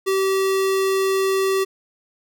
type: tone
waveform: square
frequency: 385.2 Hz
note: G4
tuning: 30 cents flat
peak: -18 dBFS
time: 0.06-1.65 s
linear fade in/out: 20 ms
effects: none

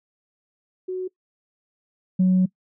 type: tone pair in turn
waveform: sine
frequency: 370 / 185 Hz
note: F#4 / F#3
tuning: 0 / 0 cents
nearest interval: octave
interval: 1200 cents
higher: first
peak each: -25 / -13 dBFS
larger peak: second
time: 0.88-1.08 / 2.19-2.46 s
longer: second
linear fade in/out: 10 ms
effects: noise-tail reverb RT60 0.1 s tail -22 dB re dry + tanh soft clip ceiling -12 dBFS

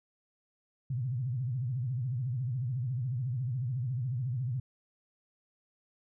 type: tone with vibrato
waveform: sine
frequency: 125.3 Hz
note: B2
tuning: 25 cents sharp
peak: -30 dBFS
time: 0.9-4.6 s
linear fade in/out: 5 ms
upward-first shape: sine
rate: 14 Hz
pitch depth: 170 cents each way
effects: none

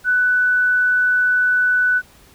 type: tone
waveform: sine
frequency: 1491 Hz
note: F#6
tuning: 13 cents sharp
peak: -13 dBFS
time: 0.04-2.02 s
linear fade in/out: 50 ms
effects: pink hiss -49 dBFS RMS until 2.34 s

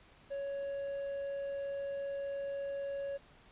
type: tone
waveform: triangle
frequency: 557 Hz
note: C#5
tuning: 8 cents sharp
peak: -34 dBFS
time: 0.3-3.18 s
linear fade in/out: 20 ms
effects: pink hiss -61 dBFS RMS until 3.51 s + resampled to 8000 Hz

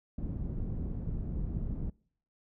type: low-pass noise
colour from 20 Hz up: pink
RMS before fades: -35 dBFS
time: 0.18-1.9 s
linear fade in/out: 2 ms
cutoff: 200 Hz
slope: 12 dB/octave
effects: noise-tail reverb RT60 0.6 s tail -26 dB re dry

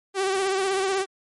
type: tone with vibrato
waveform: sawtooth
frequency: 385.5 Hz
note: G4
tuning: 29 cents flat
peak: -18 dBFS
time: 0.14-1.06 s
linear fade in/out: 50 ms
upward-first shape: triangle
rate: 16 Hz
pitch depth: 58 cents each way
effects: MP3 48 kbps

